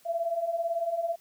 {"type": "beating tone pair", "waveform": "sine", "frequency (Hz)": [659.3, 677.3], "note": ["E5", "E5"], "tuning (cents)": [0, 47], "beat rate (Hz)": 18, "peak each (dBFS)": [-33, -28], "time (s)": [0.05, 1.16], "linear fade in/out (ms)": 20, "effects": ["white hiss -61 dBFS RMS until 1.2 s"]}